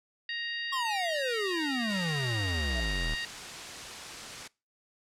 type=harmonic tone; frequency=935 Hz; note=A#5; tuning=5 cents sharp; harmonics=2 / 3 / 4 / 5; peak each=-35 / -39 / -41 / -43 dBFS; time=0.29-3.25 s; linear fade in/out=2 ms
type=exponential sweep; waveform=square; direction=down; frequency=1108.7 to 36 Hz; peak=-31 dBFS; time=0.72-3.15 s; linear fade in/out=10 ms
type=low-pass noise; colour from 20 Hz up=white; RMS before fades=-45 dBFS; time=1.89-4.48 s; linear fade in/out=10 ms; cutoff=6900 Hz; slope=12 dB/octave
type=tone with exponential growth; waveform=sine; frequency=663 Hz; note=E5; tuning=10 cents sharp; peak=-33 dBFS; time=2.65-2.8 s; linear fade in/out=1 ms; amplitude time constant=32 ms
effects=noise-tail reverb RT60 0.3 s tail -24 dB re dry + low-pass 11000 Hz 12 dB/octave